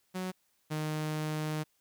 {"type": "tone pair in turn", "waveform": "sawtooth", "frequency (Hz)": [185, 154.09], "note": ["F#3", "D#3"], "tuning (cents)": [0, -16], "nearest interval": "minor third", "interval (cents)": 316, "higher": "first", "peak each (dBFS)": [-30, -28], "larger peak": "second", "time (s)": [[0.14, 0.32], [0.7, 1.64]], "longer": "second", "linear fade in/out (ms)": 20, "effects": ["white hiss -73 dBFS RMS until 1.8 s"]}